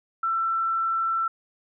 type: tone with frequency modulation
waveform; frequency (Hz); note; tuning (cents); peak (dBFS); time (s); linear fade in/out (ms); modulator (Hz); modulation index
sine; 1340; E6; +28; -22; 0.23-1.28; 5; 52.4; 0.21
effects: none